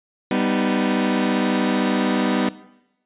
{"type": "chord", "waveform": "sawtooth", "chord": "G augmented", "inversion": "none", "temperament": "equal with one note detuned", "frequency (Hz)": [196, 248.9, 311.1], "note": ["G3", "B3", "D#4"], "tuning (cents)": [0, 14, 0], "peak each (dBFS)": [-19, -17, -21], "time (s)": [0.31, 2.49], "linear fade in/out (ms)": 2, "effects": ["noise-tail reverb RT60 0.9 s tail -18 dB re dry", "resampled to 8000 Hz"]}